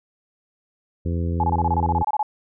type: harmonic tone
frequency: 84.9 Hz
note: F2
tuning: 48 cents flat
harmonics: 1 / 2 / 3 / 4 / 5 / 6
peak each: -22 / -28 / -32 / -34 / -36 / -38 dBFS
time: 1.05-2.03 s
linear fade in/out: 10 ms
type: tone bursts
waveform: sine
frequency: 850 Hz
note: G#5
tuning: 40 cents sharp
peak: -18 dBFS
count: 14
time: 1.4-2.229 s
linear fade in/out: 2 ms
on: 36 ms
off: 25 ms
effects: none